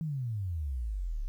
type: exponential sweep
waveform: sine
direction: down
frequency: 166 to 32.7 Hz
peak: -31 dBFS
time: 0.01-1.28 s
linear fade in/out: 0 ms
effects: 11-bit